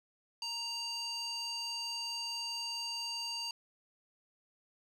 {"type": "tone with band-pass filter", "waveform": "square", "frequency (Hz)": 932.3, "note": "A#5", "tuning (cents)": 0, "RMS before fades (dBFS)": -39, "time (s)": [0.42, 3.51], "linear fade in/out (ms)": 2, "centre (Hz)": 4500, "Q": 2.8, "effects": []}